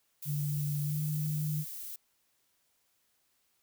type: noise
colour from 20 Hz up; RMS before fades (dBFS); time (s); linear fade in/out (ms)
violet; -42; 0.22-1.96; 5
type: tone with pitch glide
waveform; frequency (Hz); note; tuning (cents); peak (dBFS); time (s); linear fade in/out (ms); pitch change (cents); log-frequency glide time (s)
sine; 146.83 to 152.1; D3 to D#3; 0 to -39; -30; 0.25-1.65; 50; +61; 0.81-0.99
effects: white hiss -74 dBFS RMS until 3.62 s